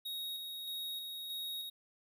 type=tone with tremolo; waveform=square; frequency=3763 Hz; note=A#7; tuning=16 cents sharp; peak=-39 dBFS; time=0.05-1.7 s; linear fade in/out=10 ms; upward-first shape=square; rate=1.6 Hz; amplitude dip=30%; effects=none